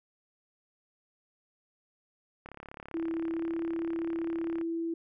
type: click train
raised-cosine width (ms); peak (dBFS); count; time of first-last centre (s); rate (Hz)
0.5; -29; 77; 2.46-4.613; 35.3
type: tone with pitch glide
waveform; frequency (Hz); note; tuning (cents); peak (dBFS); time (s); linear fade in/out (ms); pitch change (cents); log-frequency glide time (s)
sine; 329.1 to 332; E4 to E4; -3 to +12; -30; 2.94-4.94; 5; +15; 3.27-3.54
effects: none